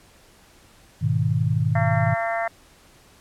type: chord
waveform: sine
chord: G# minor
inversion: none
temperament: equal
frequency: 103.83 / 123.47 / 155.56 Hz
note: G#2 / B2 / D#3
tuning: 0 / 0 / 0 cents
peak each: -23 dBFS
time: 1.01-2.15 s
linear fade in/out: 20 ms
type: harmonic tone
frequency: 227.3 Hz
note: A#3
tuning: 43 cents flat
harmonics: 3 / 4 / 5 / 6 / 7 / 8 / 9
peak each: -24 / -33 / -35 / -34 / -36 / -31 / -34 dBFS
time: 1.75-2.48 s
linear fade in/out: 5 ms
effects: pink hiss -53 dBFS RMS until 3.2 s + low-pass 12000 Hz 12 dB/octave